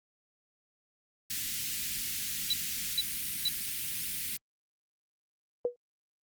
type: band-stop noise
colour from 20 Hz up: white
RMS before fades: -35 dBFS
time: 1.3-4.37 s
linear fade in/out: 5 ms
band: 260 to 1900 Hz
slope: 24 dB/octave
type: tone bursts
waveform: sine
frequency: 3951 Hz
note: B7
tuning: in tune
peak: -25 dBFS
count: 3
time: 2.5-3.485 s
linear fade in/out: 5 ms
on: 35 ms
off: 440 ms
type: tone with exponential decay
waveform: sine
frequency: 486.2 Hz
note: B4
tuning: 27 cents flat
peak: -22 dBFS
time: 5.65-5.76 s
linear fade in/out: 1 ms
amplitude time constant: 23 ms
effects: Opus 48 kbps